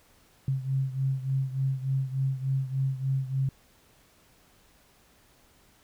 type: beating tone pair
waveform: sine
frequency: 133.1 / 136.5 Hz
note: C3 / C#3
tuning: +30 / -26 cents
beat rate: 3.4 Hz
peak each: -27 / -31 dBFS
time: 0.48-3.49 s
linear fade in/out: 2 ms
effects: pink hiss -61 dBFS RMS until 5.83 s